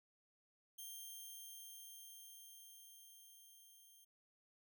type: tone with level ramp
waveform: 5% pulse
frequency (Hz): 3178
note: G7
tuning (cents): +23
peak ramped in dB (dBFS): -40 to -55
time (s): 0.78-4.05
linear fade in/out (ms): 10
effects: none